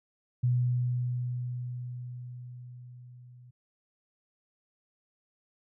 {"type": "tone with level ramp", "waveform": "sine", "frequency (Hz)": 123.47, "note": "B2", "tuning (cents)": 0, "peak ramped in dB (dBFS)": [-22, -50], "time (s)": [0.43, 3.51], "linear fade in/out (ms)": 10, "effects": []}